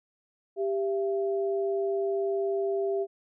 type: tone pair together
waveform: sine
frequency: 394.3 / 673 Hz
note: G4 / E5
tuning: +10 / +36 cents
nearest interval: major sixth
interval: 926 cents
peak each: -26 / -33 dBFS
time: 0.56-3.07 s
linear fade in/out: 50 ms
effects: none